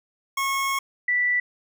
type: tone pair in turn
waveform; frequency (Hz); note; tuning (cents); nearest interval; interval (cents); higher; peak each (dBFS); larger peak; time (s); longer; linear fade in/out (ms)
25% pulse / sine; 1092 / 1968.3; C#6 / B6; -26 / -6; minor seventh; 1020; second; -19; neither; 0.37-0.79 / 1.08-1.4; first; 5
effects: none